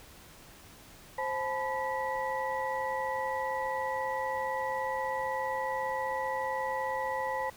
sine tone cluster, 526 / 862 / 997 / 1946 Hz, C5 / A5 / B5 / B6, +9 / -36 / +16 / -26 cents, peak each -35 / -34 / -37 / -38 dBFS, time 1.18-7.5 s, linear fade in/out 5 ms, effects pink hiss -53 dBFS RMS until 7.56 s

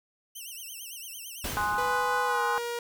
5% pulse tone with vibrato, 2886 Hz, F#7, 44 cents flat, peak -31 dBFS, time 0.35-1.54 s, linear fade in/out 10 ms, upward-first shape sine, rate 8.9 Hz, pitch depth 160 cents each way
pink noise with exponential decay, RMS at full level -32 dBFS, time 1.44-2.73 s, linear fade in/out 5 ms, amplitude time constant 280 ms
sine chord, Ab dominant seventh, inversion none, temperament equal, 830.6 / 1046.5 / 1244.5 / 1480 Hz, Ab5 / C6 / Eb6 / Gb6, 0 / 0 / 0 / 0 cents, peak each -30 / -30 / -35 / -31 dBFS, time 1.57-2.58 s, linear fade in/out 0 ms
sawtooth tone with pitch glide, 494.9 to 474.7 Hz, B4 to A#4, +4 to +31 cents, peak -27 dBFS, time 1.78-2.79 s, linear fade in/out 2 ms, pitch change -73 cents, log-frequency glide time 2.25-2.42 s
effects none

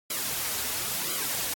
white noise with flanger, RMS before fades -30 dBFS, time 0.1-1.54 s, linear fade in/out 5 ms, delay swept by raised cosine 1.1 to 6 ms, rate 0.97 Hz, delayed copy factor -0.75, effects AAC 64 kbps

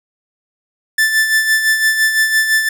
45% pulse tone with tremolo, 1760 Hz, A6, in tune, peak -9 dBFS, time 0.98-2.69 s, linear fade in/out 5 ms, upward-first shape sine, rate 5.9 Hz, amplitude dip 55%, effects none

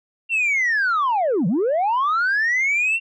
sine linear two-way sweep, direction down then up, 2759 to 153 to 2759 Hz, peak -15 dBFS, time 0.29-3 s, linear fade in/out 50 ms, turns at 1.47 s, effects tanh soft clip ceiling -15 dBFS

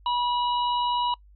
harmonic tone, 972 Hz, B5, 28 cents flat, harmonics 1 / 3 / 4, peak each -23 / -33 / -35 dBFS, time 0.06-1.14 s, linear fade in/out 2 ms, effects noise-tail reverb RT60 0.1 s tail -24 dB re dry + added 50 Hz sine -50 dBFS peak until 1.35 s

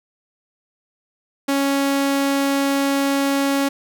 sawtooth tone, 277.2 Hz, C#4, in tune, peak -13 dBFS, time 1.48-3.69 s, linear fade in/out 10 ms, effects none

